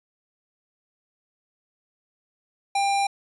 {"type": "tone", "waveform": "square", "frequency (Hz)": 796, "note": "G5", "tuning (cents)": 26, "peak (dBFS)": -21, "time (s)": [2.75, 3.07], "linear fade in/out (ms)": 5, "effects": ["resampled to 24000 Hz"]}